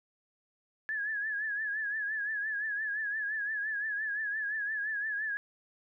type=tone with vibrato; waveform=sine; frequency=1701 Hz; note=G#6; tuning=41 cents sharp; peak=-31 dBFS; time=0.89-5.37 s; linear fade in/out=0 ms; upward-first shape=triangle; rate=5.8 Hz; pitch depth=92 cents each way; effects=none